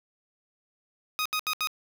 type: tone bursts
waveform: 15% pulse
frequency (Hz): 1250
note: D#6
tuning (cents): +8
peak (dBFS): -20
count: 4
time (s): 1.19-1.672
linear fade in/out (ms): 0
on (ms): 65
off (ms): 74
effects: none